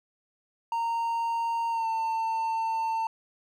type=tone with pitch glide; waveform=triangle; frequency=924 to 898.7 Hz; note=A#5 to A5; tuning=-16 to +36 cents; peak=-24 dBFS; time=0.72-3.07 s; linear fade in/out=2 ms; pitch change=-48 cents; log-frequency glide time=1.7-1.88 s; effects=none